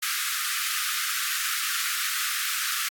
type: high-pass noise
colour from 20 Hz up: pink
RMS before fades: -28 dBFS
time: 0.02-2.89 s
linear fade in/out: 10 ms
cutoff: 1200 Hz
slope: 96 dB/octave
effects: AAC 64 kbps